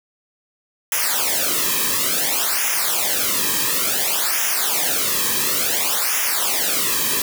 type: noise with flanger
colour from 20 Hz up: white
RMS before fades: -20 dBFS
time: 0.92-7.22 s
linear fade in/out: 2 ms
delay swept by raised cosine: 0.23 to 1.43 ms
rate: 0.57 Hz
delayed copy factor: -0.95
effects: none